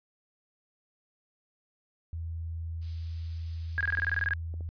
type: tone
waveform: sine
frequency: 82.41 Hz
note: E2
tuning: in tune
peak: -33 dBFS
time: 2.13-4.69 s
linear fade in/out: 0 ms
type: noise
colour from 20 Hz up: violet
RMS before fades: -42 dBFS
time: 2.81-4.27 s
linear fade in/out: 20 ms
type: tone bursts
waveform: sine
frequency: 1638 Hz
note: G#6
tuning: 24 cents flat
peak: -25 dBFS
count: 12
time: 3.78-4.335 s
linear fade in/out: 0 ms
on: 27 ms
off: 21 ms
type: clicks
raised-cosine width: 2 ms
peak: -35 dBFS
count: 3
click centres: 3.988 / 4.54 / 4.608 s
effects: resampled to 11025 Hz